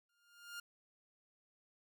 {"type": "tone with exponential growth", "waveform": "sawtooth", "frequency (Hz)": 1409, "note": "F6", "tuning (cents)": 15, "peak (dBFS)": -39, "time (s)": [0.09, 0.6], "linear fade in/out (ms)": 5, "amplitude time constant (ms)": 110, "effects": []}